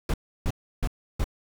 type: noise bursts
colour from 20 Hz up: brown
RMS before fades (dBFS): -24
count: 4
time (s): 0.09-1.242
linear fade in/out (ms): 2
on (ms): 48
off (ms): 320
effects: none